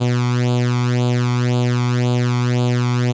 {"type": "tone with flanger", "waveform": "sawtooth", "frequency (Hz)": 122.8, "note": "B2", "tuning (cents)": -9, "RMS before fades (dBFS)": -17, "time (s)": [0, 3.13], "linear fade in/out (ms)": 20, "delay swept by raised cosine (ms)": [0.26, 0.9], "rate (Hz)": 1.9, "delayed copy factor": 0.8, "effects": ["resampled to 16000 Hz"]}